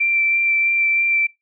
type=tone with vibrato; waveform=sine; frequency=2349 Hz; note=D7; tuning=in tune; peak=-15 dBFS; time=0-1.27 s; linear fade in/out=10 ms; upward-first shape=sine; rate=3.1 Hz; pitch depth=10 cents each way; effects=noise-tail reverb RT60 0.2 s tail -22 dB re dry